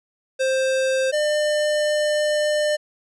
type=tone pair in turn; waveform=square; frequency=526 / 600.6 Hz; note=C5 / D5; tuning=+9 / +39 cents; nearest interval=major second; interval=230 cents; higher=second; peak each=-19 dBFS; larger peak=neither; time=0.39-1.12 / 1.12-2.77 s; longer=second; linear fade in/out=20 ms; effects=resampled to 22050 Hz